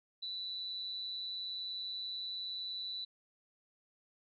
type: tone with amplitude modulation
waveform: sine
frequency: 3966 Hz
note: B7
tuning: 7 cents sharp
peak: -36 dBFS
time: 0.22-3.05 s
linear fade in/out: 10 ms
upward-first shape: sine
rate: 189 Hz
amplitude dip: 50%
effects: none